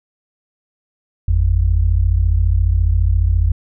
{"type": "tone pair together", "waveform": "sine", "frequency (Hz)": [50.85, 85.4], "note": ["G#1", "F2"], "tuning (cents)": [-36, -38], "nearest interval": "major sixth", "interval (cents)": 898, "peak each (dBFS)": -14, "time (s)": [1.28, 3.52], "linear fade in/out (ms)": 5, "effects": []}